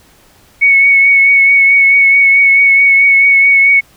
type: tone with vibrato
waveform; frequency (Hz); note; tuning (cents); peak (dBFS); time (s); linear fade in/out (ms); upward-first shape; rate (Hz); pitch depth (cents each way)
sine; 2217; C#7; 0; -4; 0.61-3.81; 20; triangle; 4.6; 24
effects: pink hiss -46 dBFS RMS until 3.96 s